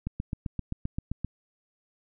click train, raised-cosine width 5 ms, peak -18 dBFS, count 10, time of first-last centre 0.07-1.246 s, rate 7.65 Hz, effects none

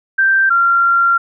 sine tone pair in turn, 1568 / 1378.9 Hz, G6 / F6, 0 / -22 cents, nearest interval major second, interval 222 cents, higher first, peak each -9 dBFS, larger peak neither, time 0.18-0.5 / 0.5-1.18 s, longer second, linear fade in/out 10 ms, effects none

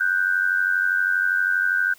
sine tone pair together, 1472.5 / 1565 Hz, F#6 / G6, -9 / -3 cents, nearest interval minor second, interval 106 cents, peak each -21 dBFS, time 0-1.94 s, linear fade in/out 10 ms, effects white hiss -52 dBFS RMS until 1.98 s

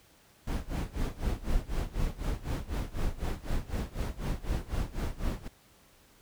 brown noise with tremolo, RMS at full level -29 dBFS, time 0.47-5.48 s, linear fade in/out 5 ms, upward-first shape sine, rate 4 Hz, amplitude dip 90%, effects pink hiss -61 dBFS RMS until 6.21 s

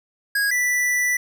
square tone pair in turn, 1647 / 1973.7 Hz, G#6 / B6, -15 / -2 cents, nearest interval minor third, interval 313 cents, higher second, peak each -19 dBFS, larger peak neither, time 0.35-0.51 / 0.51-1.17 s, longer second, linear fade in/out 5 ms, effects none

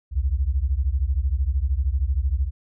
sine beating tone pair, 61.74 / 74.74 Hz, B1 / D2, 0 / +31 cents, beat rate 13 Hz, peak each -21 / -22 dBFS, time 0.11-2.51 s, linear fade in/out 50 ms, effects tanh soft clip ceiling -12 dBFS

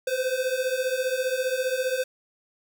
square beating tone pair, 505 / 520 Hz, B4 / C5, +39 / -11 cents, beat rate 15 Hz, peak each -29 / -27 dBFS, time 0.07-2.04 s, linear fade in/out 5 ms, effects none

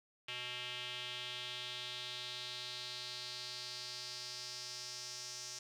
square tone with band-pass filter sweep, 123.47 Hz, B2, in tune, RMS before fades -45 dBFS, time 0.28-5.59 s, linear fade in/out 5 ms, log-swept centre 2900 to 5800 Hz, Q 3.6, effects none

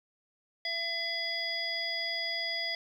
harmonic tone with a mistuned harmonic, 674 Hz, E5, 38 cents sharp, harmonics 1 / 3 / 5 / 7, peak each -41 / -35 / -38 / -35 dBFS, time 0.65-2.75 s, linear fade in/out 2 ms, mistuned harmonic 7, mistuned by +65 cents, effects 10-bit

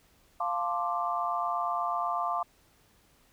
sine chord, D minor seventh, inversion first, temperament equal, 698.5 / 880 / 1046.5 / 1174.7 Hz, F5 / A5 / C6 / D6, 0 / 0 / 0 / 0 cents, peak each -32 / -36 / -34 / -32 dBFS, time 0.4-2.43 s, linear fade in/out 5 ms, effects pink hiss -64 dBFS RMS until 3.32 s

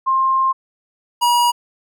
sine / square tone pair in turn, 1059 / 960.5 Hz, C6 / B5, +21 / -48 cents, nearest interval major second, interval 169 cents, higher first, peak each -13 dBFS, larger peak neither, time 0.06-0.53 / 1.21-1.52 s, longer first, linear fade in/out 20 ms, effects none

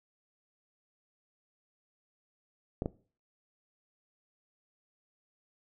clicks, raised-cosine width 2 ms, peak -18 dBFS, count 2, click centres 2.821 / 2.859 s, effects noise-tail reverb RT60 0.4 s tail -19 dB re dry

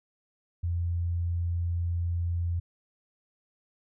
sine tone, 86 Hz, F2, 26 cents flat, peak -26 dBFS, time 0.63-2.6 s, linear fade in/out 10 ms, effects none

